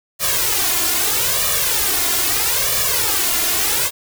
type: noise with flanger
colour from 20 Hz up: white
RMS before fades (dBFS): -18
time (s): 0.19-3.91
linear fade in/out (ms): 50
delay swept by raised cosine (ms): 1.7 to 2.9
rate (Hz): 0.78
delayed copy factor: +0.9
effects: none